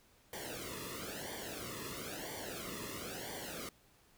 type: noise with flanger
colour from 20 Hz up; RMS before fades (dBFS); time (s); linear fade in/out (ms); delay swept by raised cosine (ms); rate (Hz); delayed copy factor
pink; -44; 0.33-3.69; 2; 0.76 to 1.33; 1; -0.9
effects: pink hiss -67 dBFS RMS until 4.17 s